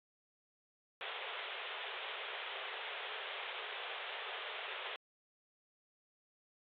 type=band-pass noise; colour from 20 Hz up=white; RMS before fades=-44 dBFS; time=1.01-4.96 s; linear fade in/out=0 ms; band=390 to 3600 Hz; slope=96 dB/octave; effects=AAC 64 kbps